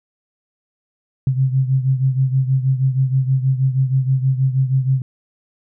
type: beating tone pair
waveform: sine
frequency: 130.81 / 137.11 Hz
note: C3 / C#3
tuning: 0 / -19 cents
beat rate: 6.3 Hz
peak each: -15 / -20 dBFS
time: 1.27-5.02 s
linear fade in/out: 2 ms
effects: none